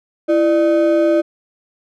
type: ring-modulated tone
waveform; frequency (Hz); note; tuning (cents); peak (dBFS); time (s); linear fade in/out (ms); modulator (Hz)
triangle; 466.2; A#4; 0; -6; 0.28-1.22; 20; 132
effects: none